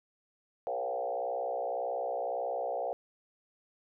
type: tone with frequency modulation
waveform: sine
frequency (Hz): 622.3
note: D#5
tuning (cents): 0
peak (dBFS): -31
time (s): 0.67-2.93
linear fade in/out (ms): 0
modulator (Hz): 61.8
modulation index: 2.6
effects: none